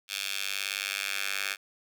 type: tone with high-pass filter sweep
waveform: 10% pulse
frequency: 98.8 Hz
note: G2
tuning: 14 cents sharp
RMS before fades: -33 dBFS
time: 0.08-1.57 s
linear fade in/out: 50 ms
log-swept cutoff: 3000 to 2000 Hz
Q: 1.7
effects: none